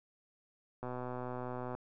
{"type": "click train", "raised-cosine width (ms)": 1, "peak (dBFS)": -27, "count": 116, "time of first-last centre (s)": [0.83, 1.75], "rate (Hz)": 125, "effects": []}